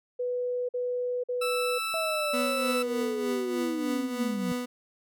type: tone bursts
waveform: sine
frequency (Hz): 493.9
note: B4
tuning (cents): 0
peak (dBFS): -27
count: 3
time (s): 0.19-1.786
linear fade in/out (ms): 10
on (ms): 500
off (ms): 48
type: tone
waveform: 20% pulse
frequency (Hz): 1318.5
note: E6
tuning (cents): 0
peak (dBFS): -24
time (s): 1.41-2.83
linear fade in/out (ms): 10
type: linear sweep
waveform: sine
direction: down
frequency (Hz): 656 to 174.61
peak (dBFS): -29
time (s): 1.94-4.52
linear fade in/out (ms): 0
type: tone with tremolo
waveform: 30% pulse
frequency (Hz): 246.9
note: B3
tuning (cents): 0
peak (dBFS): -25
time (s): 2.33-4.66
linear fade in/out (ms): 10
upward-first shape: triangle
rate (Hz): 3.3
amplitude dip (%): 60
effects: none